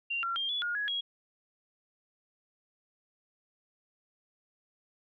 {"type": "tone with pitch steps", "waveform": "sine", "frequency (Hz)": [2770, 1369, 3199, 3419, 1428, 1674, 3300], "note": ["F7", "F6", "G7", "G#7", "F6", "G#6", "G#7"], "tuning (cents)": [-15, -35, 34, 50, 38, 13, -12], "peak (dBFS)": -30, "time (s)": [0.1, 1.01], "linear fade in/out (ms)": 10, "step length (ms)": 130, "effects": []}